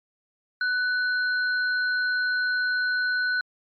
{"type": "tone pair together", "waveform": "sine", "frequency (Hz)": [1491, 4162], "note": ["F#6", "C8"], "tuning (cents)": [13, -10], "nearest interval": "octave + tritone", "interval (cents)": 1777, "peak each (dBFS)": [-22, -34], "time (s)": [0.61, 3.41], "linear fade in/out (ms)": 2, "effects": ["MP3 64 kbps"]}